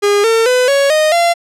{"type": "tone with pitch steps", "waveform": "45% pulse", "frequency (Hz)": [408, 452.7, 502.3, 557.3, 618.4, 686.2], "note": ["G#4", "A4", "B4", "C#5", "D#5", "F5"], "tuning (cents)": [-31, 49, 29, 9, -11, -31], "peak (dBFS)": -9, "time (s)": [0.02, 1.34], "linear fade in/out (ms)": 20, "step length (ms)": 220, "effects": ["low-pass 10000 Hz 12 dB/octave"]}